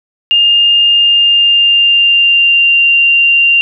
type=tone with pitch glide; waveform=sine; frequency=2817 to 2777 Hz; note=F7 to F7; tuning=+14 to -10 cents; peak=-5 dBFS; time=0.31-3.61 s; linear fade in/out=0 ms; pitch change=-24 cents; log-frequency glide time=0.88-2.87 s; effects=none